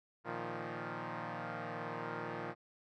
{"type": "chord", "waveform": "5% pulse", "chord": "Bb suspended fourth", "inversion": "none", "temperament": "equal", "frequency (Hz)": [116.54, 155.56, 174.61], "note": ["Bb2", "Eb3", "F3"], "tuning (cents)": [0, 0, 0], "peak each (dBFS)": -32, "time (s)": [0.24, 2.55], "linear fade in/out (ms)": 50, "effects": ["low-pass 2000 Hz 12 dB/octave"]}